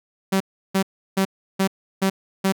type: tone bursts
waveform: sawtooth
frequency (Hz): 192.4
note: G3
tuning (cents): -32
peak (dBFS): -13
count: 6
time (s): 0.32-2.524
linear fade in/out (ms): 10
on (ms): 84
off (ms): 340
effects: none